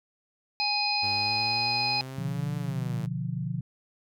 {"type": "harmonic tone", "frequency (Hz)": 830.6, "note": "G#5", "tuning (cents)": 0, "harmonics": [1, 3, 5, 6], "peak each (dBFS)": [-30, -30, -30, -30], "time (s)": [0.6, 2.01], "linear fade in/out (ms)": 0}
{"type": "linear two-way sweep", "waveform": "sawtooth", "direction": "up then down", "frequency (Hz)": [98, 146.83, 108.9], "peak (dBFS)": -33, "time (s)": [1.02, 3.07], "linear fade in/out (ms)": 20, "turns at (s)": 2.56}
{"type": "chord", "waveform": "sine", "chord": "B diminished", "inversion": "none", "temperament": "equal", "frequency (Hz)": [123.47, 146.83, 174.61], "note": ["B2", "D3", "F3"], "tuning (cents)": [0, 0, 0], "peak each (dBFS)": -33, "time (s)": [2.18, 3.61], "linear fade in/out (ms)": 5}
{"effects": []}